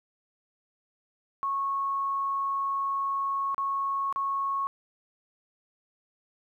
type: tone with dropouts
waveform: sine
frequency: 1100 Hz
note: C#6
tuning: 14 cents flat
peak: -26 dBFS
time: 1.43-4.67 s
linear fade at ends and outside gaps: 0 ms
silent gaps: 3.545-3.58 / 4.126-4.16 s
effects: 11-bit